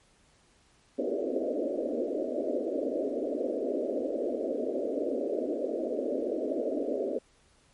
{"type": "band-pass noise", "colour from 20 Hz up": "white", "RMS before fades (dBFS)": -31, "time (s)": [0.98, 7.19], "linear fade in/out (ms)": 10, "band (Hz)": [240, 630], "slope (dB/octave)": 96, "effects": ["pink hiss -64 dBFS RMS until 7.73 s", "MP3 48 kbps"]}